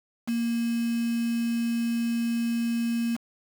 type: tone with quantisation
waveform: sine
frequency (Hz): 233.1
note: A#3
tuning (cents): 0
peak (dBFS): -24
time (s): 0.27-3.17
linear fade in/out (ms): 20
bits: 6
effects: none